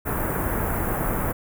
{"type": "band-stop noise", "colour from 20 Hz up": "pink", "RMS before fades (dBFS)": -25, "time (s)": [0.05, 1.33], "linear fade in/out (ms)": 20, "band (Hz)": [1700, 12000], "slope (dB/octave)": 24, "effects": []}